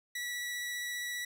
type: tone with vibrato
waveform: sawtooth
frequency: 1945 Hz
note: B6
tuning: 27 cents flat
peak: -32 dBFS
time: 0.15-1.25 s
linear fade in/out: 5 ms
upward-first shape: triangle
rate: 15 Hz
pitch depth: 10 cents each way
effects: none